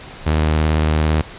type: tone with vibrato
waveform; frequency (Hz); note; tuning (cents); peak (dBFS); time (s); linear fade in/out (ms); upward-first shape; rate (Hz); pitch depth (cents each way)
sawtooth; 77.5; D#2; -6; -10; 0.26-1.22; 10; sine; 18; 40
effects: pink hiss -36 dBFS RMS until 1.38 s + resampled to 8000 Hz